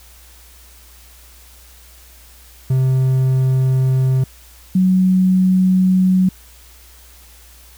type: tone pair in turn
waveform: triangle / sine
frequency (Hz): 130.81 / 185.85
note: C3 / F#3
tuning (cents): 0 / +8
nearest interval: tritone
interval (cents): 608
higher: second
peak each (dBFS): -10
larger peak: neither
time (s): 2.7-4.24 / 4.75-6.29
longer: neither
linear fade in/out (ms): 5
effects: added 60 Hz sine -44 dBFS peak until 7.77 s + white hiss -46 dBFS RMS until 7.77 s